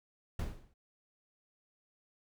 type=noise with exponential decay; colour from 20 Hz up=brown; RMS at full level=-31 dBFS; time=0.39-0.74 s; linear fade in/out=5 ms; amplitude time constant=76 ms; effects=none